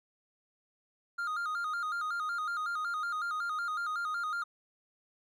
triangle tone with vibrato, 1318 Hz, E6, 1 cent flat, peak -30 dBFS, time 1.18-4.44 s, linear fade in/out 10 ms, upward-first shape square, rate 5.4 Hz, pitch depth 100 cents each way, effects none

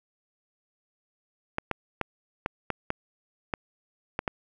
clicks, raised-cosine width 0.5 ms, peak -12 dBFS, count 9, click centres 1.584 / 1.713 / 2.013 / 2.461 / 2.703 / 2.904 / 3.538 / 4.191 / 4.278 s, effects 9-bit

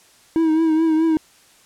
triangle tone with vibrato, 320.1 Hz, D#4, 49 cents sharp, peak -12 dBFS, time 0.36-1.17 s, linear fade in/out 0 ms, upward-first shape triangle, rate 4.7 Hz, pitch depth 53 cents each way, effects white hiss -52 dBFS RMS until 1.65 s + low-pass 10000 Hz 12 dB/octave

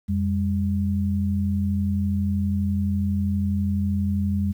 sine tone pair together, 88.4 / 200.6 Hz, F2 / G3, +22 / +40 cents, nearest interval octave + major second, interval 1418 cents, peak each -23 dBFS, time 0.08-4.53 s, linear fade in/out 20 ms, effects 9-bit

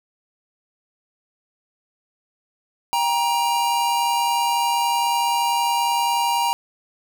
square tone pair together, 793 / 943.6 Hz, G5 / A#5, +20 / +21 cents, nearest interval minor third, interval 301 cents, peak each -25 / -20 dBFS, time 2.93-6.53 s, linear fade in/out 0 ms, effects none

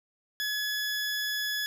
20% pulse tone, 1698 Hz, G#6, 38 cents sharp, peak -24 dBFS, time 0.4-1.66 s, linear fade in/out 0 ms, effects none

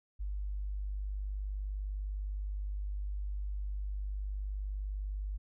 sine tone, 49.84 Hz, G1, 29 cents sharp, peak -34 dBFS, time 0.19-5.38 s, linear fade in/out 20 ms, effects none

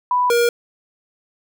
sine / square tone pair in turn, 990 / 474.3 Hz, B5 / A#4, +4 / +30 cents, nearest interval octave + minor second, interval 1274 cents, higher first, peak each -14 dBFS, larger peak neither, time 0.11-0.3 / 0.3-0.49 s, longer neither, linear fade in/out 2 ms, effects none

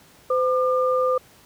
sine tone pair together, 511 / 1202.1 Hz, C5 / D6, -41 / +40 cents, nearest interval octave + minor third, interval 1481 cents, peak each -19 / -23 dBFS, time 0.3-1.18 s, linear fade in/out 5 ms, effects pink hiss -52 dBFS RMS until 1.45 s + high-pass 60 Hz 12 dB/octave

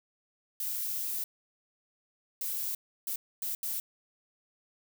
violet noise bursts at uneven times, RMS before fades -34 dBFS, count 5, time 0.6-1.24 / 2.41-2.75 / 3.07-3.16 / 3.42-3.55 / 3.63-3.8 s, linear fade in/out 2 ms, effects none

